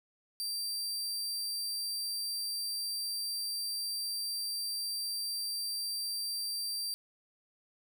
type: tone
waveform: sawtooth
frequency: 4699 Hz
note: D8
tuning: in tune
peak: -31 dBFS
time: 0.4-6.94 s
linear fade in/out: 0 ms
effects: none